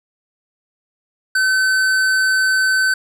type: tone with hard clipping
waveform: triangle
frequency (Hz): 1527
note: G6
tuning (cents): -46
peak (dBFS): -15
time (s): 1.35-2.94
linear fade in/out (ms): 5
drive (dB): 16
effects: none